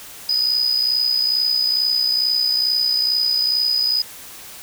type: tone with amplitude modulation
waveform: triangle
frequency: 4981 Hz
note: D#8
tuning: 1 cent sharp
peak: -11 dBFS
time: 0.29-4.02 s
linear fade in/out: 5 ms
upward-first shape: sine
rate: 62.3 Hz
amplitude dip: 65%
effects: tanh soft clip ceiling -10 dBFS + white hiss -38 dBFS RMS until 4.62 s